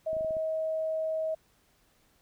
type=tone; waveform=sine; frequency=636 Hz; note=D#5; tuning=38 cents sharp; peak=-28 dBFS; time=0.06-1.35 s; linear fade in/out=10 ms
type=clicks; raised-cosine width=3 ms; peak=-34 dBFS; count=6; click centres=0.131 / 0.167 / 0.209 / 0.247 / 0.308 / 0.368 s
effects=pink hiss -67 dBFS RMS until 2.21 s